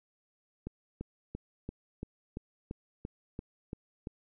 click train, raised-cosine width 3 ms, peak -25 dBFS, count 11, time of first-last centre 0.67-4.071 s, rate 2.94 Hz, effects none

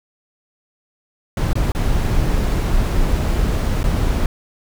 brown noise with dropouts, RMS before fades -17 dBFS, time 1.37-4.26 s, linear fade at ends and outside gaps 2 ms, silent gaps 1.532-1.554 / 1.72-1.749 / 3.832-3.84 s, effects none

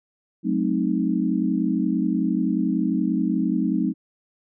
sine chord, F# diminished seventh, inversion none, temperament equal with one note detuned, 185 / 216.3 / 261.6 / 311.1 Hz, F#3 / A3 / C4 / Eb4, 0 / -29 / 0 / 0 cents, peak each -25 dBFS, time 0.43-3.94 s, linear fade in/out 50 ms, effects none

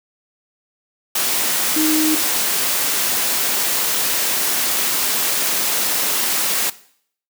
sine tone in noise, 311.1 Hz, D#4, in tune, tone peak -16 dBFS, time 1.76-2.15 s, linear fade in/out 5 ms, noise white, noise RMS -19 dBFS, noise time 1.15-6.7 s, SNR 0 dB, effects noise-tail reverb RT60 0.6 s tail -18 dB re dry + high-pass 200 Hz 12 dB/octave

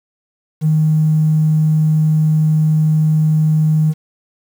triangle tone, 155.56 Hz, D#3, in tune, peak -6 dBFS, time 0.61-3.94 s, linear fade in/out 50 ms, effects tanh soft clip ceiling -8 dBFS + 7-bit

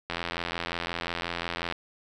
click train, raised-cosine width 0.3 ms, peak -14 dBFS, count 140, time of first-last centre 0.1-1.724 s, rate 85.6 Hz, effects none

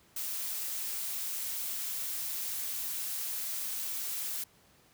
blue noise, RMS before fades -36 dBFS, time 0.16-4.44 s, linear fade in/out 5 ms, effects pink hiss -63 dBFS RMS until 4.93 s + high-pass 60 Hz 12 dB/octave

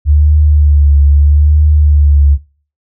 sine tone with vibrato, 73.4 Hz, D2, in tune, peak -4 dBFS, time 0.05-2.38 s, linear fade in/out 50 ms, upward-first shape triangle, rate 0.78 Hz, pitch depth 57 cents each way, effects noise-tail reverb RT60 0.4 s tail -18 dB re dry

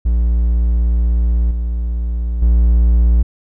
triangle tone with level steps, 58.2 Hz, A#1, 2 cents flat, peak -9 / -14 / -6 dBFS, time 0.05-3.23 s, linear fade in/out 10 ms, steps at 1.51 / 2.42 s, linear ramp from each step 2 ms, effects none

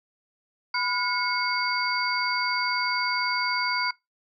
sine tone cluster, 993 / 1437 / 2185 / 4663 Hz, B5 / F6 / C#7 / D8, +9 / +49 / -26 / -13 cents, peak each -29 dBFS, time 0.74-3.91 s, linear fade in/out 5 ms, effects noise-tail reverb RT60 0.2 s tail -23 dB re dry

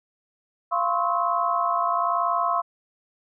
sine tone cluster, 691 / 1030 / 1091 / 1293 Hz, F5 / C6 / C#6 / E6, -19 / -28 / -28 / -34 cents, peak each -26 / -26 / -25 / -28 dBFS, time 0.71-2.62 s, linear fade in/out 20 ms, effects none

